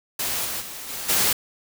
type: noise with level steps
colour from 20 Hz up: white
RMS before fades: -26 / -29 / -36 / -32 / -20 dBFS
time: 0.19-1.33 s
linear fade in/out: 5 ms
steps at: 0.44 / 0.6 / 0.88 / 1.08 s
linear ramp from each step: 20 ms
effects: none